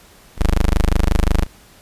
20% pulse tone, 25.59 Hz, G#0, 25 cents flat, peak -8 dBFS, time 0.37-1.47 s, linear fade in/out 50 ms, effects pink hiss -47 dBFS RMS until 1.81 s + resampled to 32000 Hz

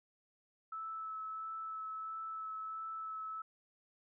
sine tone with vibrato, 1307 Hz, E6, 15 cents flat, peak -40 dBFS, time 0.72-3.42 s, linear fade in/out 5 ms, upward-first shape sine, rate 1.5 Hz, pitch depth 11 cents each way, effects none

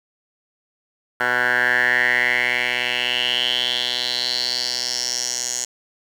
10% pulse tone with band-pass filter sweep, 123.47 Hz, B2, in tune, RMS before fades -21 dBFS, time 1.2-5.65 s, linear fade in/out 5 ms, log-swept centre 1400 to 6700 Hz, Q 5.7, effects 7-bit

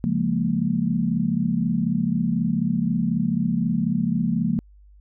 sine chord, Bb minor seventh, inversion first, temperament equal with one note detuned, 138.59 / 174.61 / 209.1 / 233.1 Hz, Db3 / F3 / Ab3 / Bb3, 0 / 0 / +12 / 0 cents, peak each -29 / -24 / -25 / -24 dBFS, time 0.04-4.59 s, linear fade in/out 0 ms, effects added 50 Hz sine -47 dBFS peak until 5 s

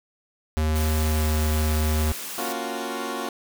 square tone with pitch glide, 77.78 to 77.2 Hz, D#2 to D#2, 0 to -13 cents, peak -21 dBFS, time 0.57-2.12 s, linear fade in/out 0 ms, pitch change -13 cents, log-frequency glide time 0.92-1.31 s
white high-pass noise, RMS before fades -34 dBFS, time 0.75-2.53 s, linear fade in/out 10 ms, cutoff 140 Hz, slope 96 dB/octave
15% pulse chord, Gb major seventh, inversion first, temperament equal, 233.1 / 277.2 / 349.2 / 370 Hz, Bb3 / Db4 / F4 / Gb4, 0 / 0 / 0 / 0 cents, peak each -27 dBFS, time 2.38-3.29 s, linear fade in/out 2 ms
effects none

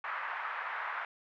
pink band-pass noise, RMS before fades -38 dBFS, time 0.04-1.05 s, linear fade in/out 2 ms, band 950 to 1900 Hz, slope 24 dB/octave, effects none

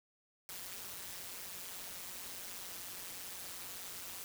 white noise with amplitude modulation, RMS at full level -43 dBFS, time 0.49-4.24 s, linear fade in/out 0 ms, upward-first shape sine, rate 183 Hz, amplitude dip 75%, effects none

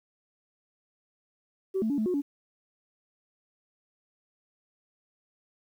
sine tone with pitch steps, 381.9 / 220.7 / 285.4 / 217.2 / 362.5 / 284.5 Hz, G4 / A3 / D4 / A3 / F#4 / C#4, -45 / +5 / -49 / -22 / -35 / +45 cents, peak -24 dBFS, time 1.74-2.22 s, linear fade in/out 20 ms, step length 80 ms, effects tanh soft clip ceiling -20 dBFS + 10-bit

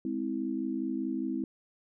sine chord, Ab augmented, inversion none, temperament just, 207.7 / 259.6 / 324.5 Hz, Ab3 / C4 / E4, 0 / -13 / -27 cents, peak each -37 / -33 / -34 dBFS, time 0.05-1.44 s, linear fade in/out 2 ms, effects none

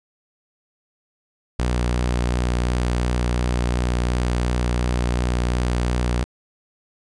sawtooth tone with vibrato, 60.7 Hz, B1, 29 cents flat, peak -15 dBFS, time 1.59-6.24 s, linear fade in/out 0 ms, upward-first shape sine, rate 2.8 Hz, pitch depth 15 cents each way, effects resampled to 22050 Hz + 9-bit

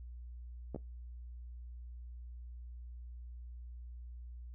clicks, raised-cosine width 2 ms, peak -26 / -28 dBFS, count 2, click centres 0.747 / 0.761 s, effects noise-tail reverb RT60 0.2 s tail -22 dB re dry + added 60 Hz sine -45 dBFS peak until 4.54 s

